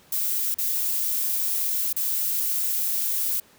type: noise with dropouts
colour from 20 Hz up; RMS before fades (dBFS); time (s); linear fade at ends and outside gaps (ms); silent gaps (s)
violet; -25; 0.12-3.4; 5; 0.544-0.584 / 1.929-1.963
effects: pink hiss -55 dBFS RMS until 3.58 s + high-pass 80 Hz 12 dB/octave